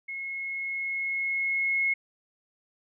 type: tone with level ramp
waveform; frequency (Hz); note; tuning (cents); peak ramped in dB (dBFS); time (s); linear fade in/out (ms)
sine; 2171; C#7; -37; -33 to -22; 0.08-1.94; 10
effects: none